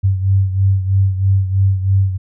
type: beating tone pair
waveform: sine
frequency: 96 / 99.1 Hz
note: G2 / G2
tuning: -36 / +19 cents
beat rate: 3.1 Hz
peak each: -12 / -18 dBFS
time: 0.03-2.18 s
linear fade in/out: 20 ms
effects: none